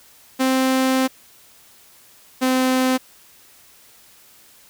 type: tone pair in turn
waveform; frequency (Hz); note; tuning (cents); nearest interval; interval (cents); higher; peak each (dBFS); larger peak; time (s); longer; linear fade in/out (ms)
sawtooth; 261.6 / 258; C4 / C4; 0 / -24; unison; 24; first; -12; neither; 0.39-1.08 / 2.41-2.98; first; 20
effects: white hiss -50 dBFS RMS until 4.69 s